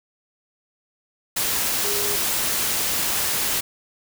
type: tone in noise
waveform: sine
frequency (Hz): 410.3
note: G#4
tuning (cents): -21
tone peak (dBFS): -29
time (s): 1.84-2.16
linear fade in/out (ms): 10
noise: white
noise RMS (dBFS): -23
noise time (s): 1.36-3.61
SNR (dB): -9
effects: none